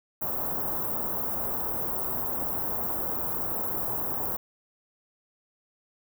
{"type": "band-stop noise", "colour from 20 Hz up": "white", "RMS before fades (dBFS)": -30, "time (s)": [0.21, 4.37], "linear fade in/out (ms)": 10, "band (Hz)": [1100, 16000], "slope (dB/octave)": 24, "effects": []}